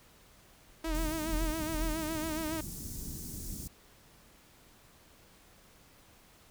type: tone with vibrato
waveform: sawtooth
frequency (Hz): 315.6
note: D#4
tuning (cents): +25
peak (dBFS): -30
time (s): 0.84-2.61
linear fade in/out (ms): 5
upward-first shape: sine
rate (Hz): 7.2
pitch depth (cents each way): 64
type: tone bursts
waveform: sine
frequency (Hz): 41.2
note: E1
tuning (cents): 0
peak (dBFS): -31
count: 3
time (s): 0.85-1.97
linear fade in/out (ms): 50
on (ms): 260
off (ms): 170
type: band-stop noise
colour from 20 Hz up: pink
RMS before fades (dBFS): -41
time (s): 0.94-3.68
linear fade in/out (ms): 10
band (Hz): 310 to 5700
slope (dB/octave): 24
effects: pink hiss -60 dBFS RMS until 6.5 s